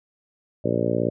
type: harmonic tone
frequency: 58.27 Hz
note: A#1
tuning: in tune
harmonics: 2 / 3 / 4 / 5 / 6 / 7 / 8 / 9 / 10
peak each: -29 / -29 / -29 / -29 / -29 / -29 / -29 / -29 / -29 dBFS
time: 0.64-1.1 s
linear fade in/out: 10 ms
effects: none